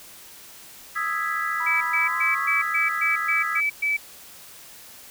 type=chord; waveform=sine; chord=E major seventh; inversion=third; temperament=equal; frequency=1244.5 / 1318.5 / 1661.2 / 1975.5 Hz; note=D#6 / E6 / G#6 / B6; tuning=0 / 0 / 0 / 0 cents; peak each=-29 dBFS; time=0.95-3.61 s; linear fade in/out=20 ms
type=tone with pitch glide; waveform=sine; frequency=982 to 1121.5 Hz; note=B5 to C#6; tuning=-10 to +20 cents; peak=-30 dBFS; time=1.6-2.62 s; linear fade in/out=5 ms; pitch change=+230 cents; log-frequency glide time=2-2.49 s
type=tone bursts; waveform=sine; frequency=2303 Hz; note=D7; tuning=34 cents flat; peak=-20 dBFS; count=9; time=1.66-3.97 s; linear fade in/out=10 ms; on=150 ms; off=120 ms
effects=white hiss -45 dBFS RMS until 5.1 s